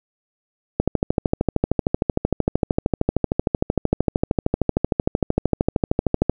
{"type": "click train", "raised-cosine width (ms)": 2, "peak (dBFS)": -3, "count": 73, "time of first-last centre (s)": [0.8, 6.296], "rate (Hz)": 13.1, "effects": []}